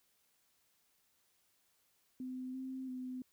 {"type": "tone with pitch steps", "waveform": "sine", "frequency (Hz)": [256, 261.5, 254.7], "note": ["C4", "C4", "C4"], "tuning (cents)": [-38, -1, -46], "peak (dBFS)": -40, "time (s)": [2.2, 3.22], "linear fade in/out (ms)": 2, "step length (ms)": 340, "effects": ["white hiss -75 dBFS RMS until 3.32 s"]}